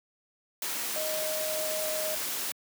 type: tone in noise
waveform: sine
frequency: 622.3 Hz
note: D#5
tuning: in tune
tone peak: -32 dBFS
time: 0.96-2.15 s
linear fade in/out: 2 ms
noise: white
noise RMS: -33 dBFS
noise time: 0.62-2.52 s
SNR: -2 dB
effects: high-pass 200 Hz 12 dB/octave